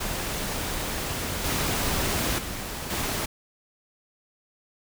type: noise with level steps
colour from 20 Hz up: pink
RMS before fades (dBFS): -30 / -26 / -34 / -28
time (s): 0-3.26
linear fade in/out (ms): 10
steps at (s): 1.44 / 2.38 / 2.9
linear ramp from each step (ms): 10
effects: none